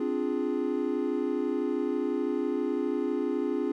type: chord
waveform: triangle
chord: D half-diminished seventh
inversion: third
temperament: equal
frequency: 261.6 / 293.7 / 349.2 / 415.3 Hz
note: C4 / D4 / F4 / Ab4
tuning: 0 / 0 / 0 / 0 cents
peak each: -30 dBFS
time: 0-3.72 s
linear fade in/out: 5 ms
effects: none